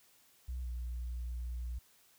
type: tone with pitch glide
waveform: sine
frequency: 62.5 to 60.02 Hz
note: B1 to B1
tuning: +21 to -49 cents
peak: -35 dBFS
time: 0.48-1.79 s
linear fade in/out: 10 ms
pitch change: -70 cents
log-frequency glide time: 0.62-0.68 s
effects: tanh soft clip ceiling -34 dBFS + white hiss -66 dBFS RMS until 2.18 s